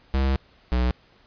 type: tone pair in turn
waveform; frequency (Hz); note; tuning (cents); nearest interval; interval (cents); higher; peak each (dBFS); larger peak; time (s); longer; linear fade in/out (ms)
square; 67 / 61.54; C2 / B1; +42 / -5; minor second; 147; first; -20; neither; 0.14-0.36 / 0.72-0.91; first; 0
effects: pink hiss -57 dBFS RMS until 1.26 s + resampled to 11025 Hz